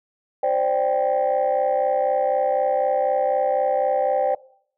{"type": "chord", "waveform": "sine", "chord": "C suspended second", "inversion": "none", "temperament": "equal", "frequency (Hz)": [523.3, 587.3, 784], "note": ["C5", "D5", "G5"], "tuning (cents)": [0, 0, 0], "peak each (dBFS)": -21, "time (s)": [0.43, 4.35], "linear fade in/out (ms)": 5, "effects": ["noise-tail reverb RT60 0.6 s tail -21 dB re dry", "tanh soft clip ceiling -12 dBFS"]}